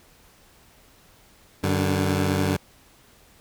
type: tone pair together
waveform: 15% pulse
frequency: 94.5 / 146.83 Hz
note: F#2 / D3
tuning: +37 / 0 cents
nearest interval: minor sixth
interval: 763 cents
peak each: -16 / -19 dBFS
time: 1.63-2.57 s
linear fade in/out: 10 ms
effects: pink hiss -55 dBFS RMS until 3.4 s